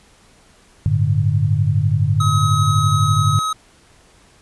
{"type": "chord", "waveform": "sine", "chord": "G suspended second", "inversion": "none", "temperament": "equal", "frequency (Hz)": [98, 110, 146.83], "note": ["G2", "A2", "D3"], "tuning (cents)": [0, 0, 0], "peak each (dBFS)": -18, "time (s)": [0.86, 3.39], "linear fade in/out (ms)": 0}
{"type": "tone", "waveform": "square", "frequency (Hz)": 1273, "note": "D#6", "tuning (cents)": 39, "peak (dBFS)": -19, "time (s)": [2.2, 3.53], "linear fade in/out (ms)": 5}
{"effects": ["pink hiss -51 dBFS RMS until 4.41 s", "resampled to 24000 Hz"]}